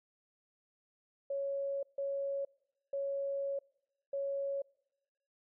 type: tone bursts at uneven times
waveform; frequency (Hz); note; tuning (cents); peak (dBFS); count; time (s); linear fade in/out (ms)
sine; 555; C#5; +2; -33; 4; 1.3-1.83 / 1.98-2.45 / 2.93-3.59 / 4.13-4.62; 5
effects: noise-tail reverb RT60 1.0 s tail -26 dB re dry